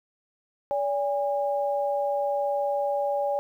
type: tone pair together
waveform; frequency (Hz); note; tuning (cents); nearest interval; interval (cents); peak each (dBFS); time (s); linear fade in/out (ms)
sine; 573 / 814; D5 / G#5; -43 / -35; tritone; 608; -25 / -28; 0.71-3.39; 0
effects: 10-bit

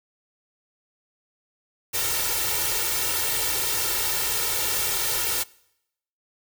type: noise with comb filter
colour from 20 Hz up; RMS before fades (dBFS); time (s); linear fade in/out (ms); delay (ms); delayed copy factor
white; -25; 1.93-5.44; 20; 2.2; +1
effects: noise-tail reverb RT60 0.8 s tail -23 dB re dry

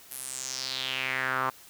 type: tone with band-pass filter sweep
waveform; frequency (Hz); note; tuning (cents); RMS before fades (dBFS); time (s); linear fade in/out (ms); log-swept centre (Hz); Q
sawtooth; 130.81; C3; 0; -32; 0.11-1.5; 5; 12000 to 1100; 3.9
effects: white hiss -52 dBFS RMS until 1.69 s

